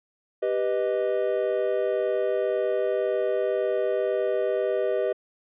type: chord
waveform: triangle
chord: G augmented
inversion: none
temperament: equal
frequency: 392 / 493.9 / 622.3 Hz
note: G4 / B4 / D#5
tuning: 0 / 0 / 0 cents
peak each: -25 dBFS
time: 0.42-5.13 s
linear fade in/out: 10 ms
effects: resampled to 8000 Hz